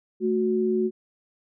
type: tone pair together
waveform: sine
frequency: 220 / 368.1 Hz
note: A3 / F#4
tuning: 0 / -9 cents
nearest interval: major sixth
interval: 891 cents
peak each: -25 / -22 dBFS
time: 0.2-0.91 s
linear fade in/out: 50 ms
effects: none